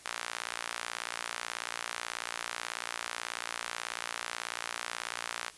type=tone with high-pass filter; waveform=sawtooth; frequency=58.27 Hz; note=A#1; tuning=in tune; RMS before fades=-39 dBFS; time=0.05-5.5 s; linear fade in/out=5 ms; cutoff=1300 Hz; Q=0.99; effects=white hiss -54 dBFS RMS until 5.57 s + resampled to 24000 Hz